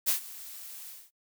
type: noise with ADSR envelope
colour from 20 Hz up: blue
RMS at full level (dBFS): -24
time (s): 0.06-1.11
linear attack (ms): 26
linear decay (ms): 110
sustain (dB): -20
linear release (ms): 230
effects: noise-tail reverb RT60 0.1 s tail -25 dB re dry